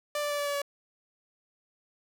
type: tone with pitch steps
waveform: sawtooth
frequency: 590 / 585.6 / 581.2 / 576.9 / 572.5 / 568.3 Hz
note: D5 / D5 / D5 / D5 / D5 / C#5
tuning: +8 / -5 / -18 / -31 / -44 / +43 cents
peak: -25 dBFS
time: 0.15-0.618 s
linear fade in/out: 2 ms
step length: 78 ms
effects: none